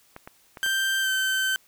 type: clicks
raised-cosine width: 0.5 ms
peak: -24 dBFS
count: 4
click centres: 0.164 / 0.275 / 0.572 / 0.663 s
type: tone with pitch glide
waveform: 30% pulse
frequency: 1568 to 1542 Hz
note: G6 to G6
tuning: 0 to -29 cents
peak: -20 dBFS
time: 0.63-1.56 s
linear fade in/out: 0 ms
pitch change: -29 cents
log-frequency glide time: 1.01-1.09 s
effects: white hiss -60 dBFS RMS until 1.67 s